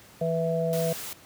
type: harmonic tone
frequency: 164.81 Hz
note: E3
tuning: in tune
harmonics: 1 / 3 / 4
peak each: -28 / -28 / -28 dBFS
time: 0.21-0.93 s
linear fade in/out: 5 ms
type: noise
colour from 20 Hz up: white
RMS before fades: -37 dBFS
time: 0.73-1.13 s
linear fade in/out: 0 ms
effects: pink hiss -52 dBFS RMS until 1.25 s + high-pass 80 Hz 12 dB/octave